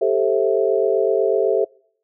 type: chord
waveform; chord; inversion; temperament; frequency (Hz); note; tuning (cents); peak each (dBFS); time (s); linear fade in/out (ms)
sine; A minor seventh; third; equal with one note detuned; 392 / 440 / 529.6 / 659.3; G4 / A4 / C5 / E5; 0 / 0 / +21 / 0; -20 / -19 / -22 / -22; 0.01-1.65; 10
effects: noise-tail reverb RT60 0.6 s tail -26 dB re dry